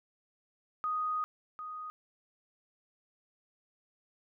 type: tone pair in turn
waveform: sine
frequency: 1244.5 / 1244.5 Hz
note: D#6 / D#6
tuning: 0 / 0 cents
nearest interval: unison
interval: 0 cents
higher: neither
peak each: -30 / -39 dBFS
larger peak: first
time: 0.84-1.24 / 1.59-1.9 s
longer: first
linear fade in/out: 0 ms
effects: none